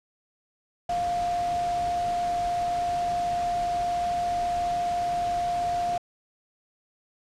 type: tone in noise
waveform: sine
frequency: 702 Hz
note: F5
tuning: 9 cents sharp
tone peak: -24 dBFS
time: 0.89-5.98 s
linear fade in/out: 5 ms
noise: pink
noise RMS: -39 dBFS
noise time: 0.89-5.98 s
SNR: +12 dB
effects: low-pass 7000 Hz 12 dB/octave